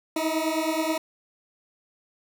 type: beating tone pair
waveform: 20% pulse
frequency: 313.7 / 323.1 Hz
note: D#4 / E4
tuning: +14 / -35 cents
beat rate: 9.4 Hz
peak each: -22 dBFS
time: 0.16-0.98 s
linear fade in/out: 5 ms
effects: none